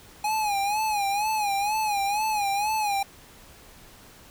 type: tone with vibrato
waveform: square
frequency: 830.6 Hz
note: G#5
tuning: in tune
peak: -24 dBFS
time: 0.24-3.03 s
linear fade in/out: 5 ms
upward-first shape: sine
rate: 2.1 Hz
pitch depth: 89 cents each way
effects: pink hiss -50 dBFS RMS until 4.3 s